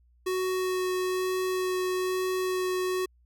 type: tone with vibrato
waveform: square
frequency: 370 Hz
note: F#4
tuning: in tune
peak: -27 dBFS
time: 0.26-3.06 s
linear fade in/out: 10 ms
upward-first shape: sine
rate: 1.1 Hz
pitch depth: 8 cents each way
effects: added 60 Hz sine -59 dBFS peak until 3.25 s